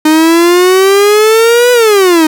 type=exponential two-way sweep; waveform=45% pulse; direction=up then down; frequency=306.9 to 496 to 306.9 Hz; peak=-4 dBFS; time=0.05-2.27 s; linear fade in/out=5 ms; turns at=1.72 s; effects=none